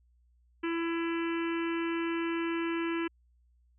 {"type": "harmonic tone", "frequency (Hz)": 334.1, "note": "E4", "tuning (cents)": 23, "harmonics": [1, 3, 4, 5, 6, 7, 8, 9], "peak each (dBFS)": [-30, -41, -43, -42, -46, -44, -45, -48], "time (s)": [0.63, 3.08], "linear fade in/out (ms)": 10, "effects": ["added 60 Hz sine -63 dBFS peak until 3.78 s"]}